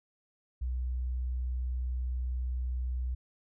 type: tone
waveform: sine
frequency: 62.4 Hz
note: B1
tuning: 19 cents sharp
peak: -30 dBFS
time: 0.61-3.15 s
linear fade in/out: 10 ms
effects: none